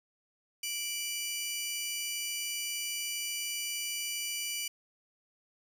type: tone pair together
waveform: 15% pulse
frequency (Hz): 2339 / 2947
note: D7 / F#7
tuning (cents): -8 / -8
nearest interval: major third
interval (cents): 400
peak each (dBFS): -30 / -29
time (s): 0.63-4.68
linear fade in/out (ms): 5
effects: 10-bit